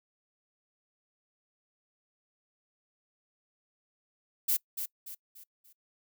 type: noise with echo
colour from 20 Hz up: violet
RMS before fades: -27 dBFS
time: 4.48-4.57 s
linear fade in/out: 10 ms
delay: 290 ms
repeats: 4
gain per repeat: -8 dB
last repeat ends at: 5.73 s
effects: noise-tail reverb RT60 0.1 s tail -23 dB re dry